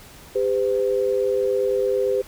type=tone pair together; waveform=sine; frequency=399.7 / 509 Hz; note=G4 / C5; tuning=+34 / -48 cents; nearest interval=major third; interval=418 cents; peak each=-21 dBFS; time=0.35-2.22 s; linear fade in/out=10 ms; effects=pink hiss -45 dBFS RMS until 2.27 s